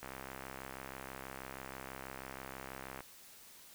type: click train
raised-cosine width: 0.5 ms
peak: -29 dBFS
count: 198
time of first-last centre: 0.03-3.006 s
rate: 66.2 Hz
effects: white hiss -57 dBFS RMS until 3.74 s